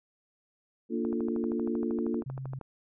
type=chord; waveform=sine; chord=Bb major seventh; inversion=none; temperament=equal; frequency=233.1 / 293.7 / 349.2 / 440 Hz; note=Bb3 / D4 / F4 / A4; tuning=0 / 0 / 0 / 0 cents; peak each=-31 / -35 / -33 / -37 dBFS; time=0.89-2.24 s; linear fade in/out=50 ms
type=click train; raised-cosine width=1 ms; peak=-28 dBFS; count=21; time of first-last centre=1.05-2.612 s; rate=12.8 Hz
type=tone; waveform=sine; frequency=132.6 Hz; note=C3; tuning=23 cents sharp; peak=-35 dBFS; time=2.26-2.59 s; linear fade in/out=5 ms
effects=none